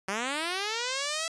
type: linear sweep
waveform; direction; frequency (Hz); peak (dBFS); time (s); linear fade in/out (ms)
5% pulse; up; 186.4 to 665; -18; 0.08-1.28; 2
effects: resampled to 22050 Hz